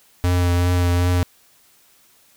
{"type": "tone with vibrato", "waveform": "square", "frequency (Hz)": 88.5, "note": "F2", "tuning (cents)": 23, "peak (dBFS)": -16, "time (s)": [0.24, 1.23], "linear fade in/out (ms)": 0, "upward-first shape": "triangle", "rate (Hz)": 2.6, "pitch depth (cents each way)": 21, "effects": ["white hiss -55 dBFS RMS until 2.36 s"]}